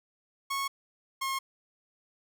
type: tone pair in turn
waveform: sawtooth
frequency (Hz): 1100 / 1076.1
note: C#6 / C6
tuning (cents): -14 / +48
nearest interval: unison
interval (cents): 38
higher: first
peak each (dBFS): -26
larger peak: neither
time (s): 0.5-0.68 / 1.21-1.39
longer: neither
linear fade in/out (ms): 10
effects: none